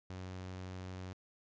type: tone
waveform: sawtooth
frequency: 92.5 Hz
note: F#2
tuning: in tune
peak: -39 dBFS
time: 0.1-1.13 s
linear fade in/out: 0 ms
effects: resampled to 16000 Hz